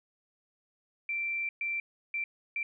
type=tone bursts at uneven times; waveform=sine; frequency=2349 Hz; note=D7; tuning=in tune; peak=-30 dBFS; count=4; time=1.09-1.49 / 1.61-1.8 / 2.14-2.24 / 2.56-2.63 s; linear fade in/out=2 ms; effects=none